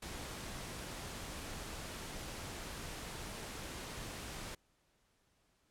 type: noise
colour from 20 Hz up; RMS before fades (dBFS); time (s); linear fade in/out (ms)
pink; -45; 0.02-4.55; 5
effects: pink hiss -75 dBFS RMS until 5.7 s + low-pass 11000 Hz 12 dB/octave